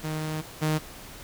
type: tone pair in turn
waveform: sawtooth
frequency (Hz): 155.56 / 154.97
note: D#3 / D#3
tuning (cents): 0 / -7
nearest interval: unison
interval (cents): 7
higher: first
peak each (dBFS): -25 / -19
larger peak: second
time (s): 0.03-0.42 / 0.61-0.79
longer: first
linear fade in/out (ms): 20
effects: pink hiss -44 dBFS RMS until 1.23 s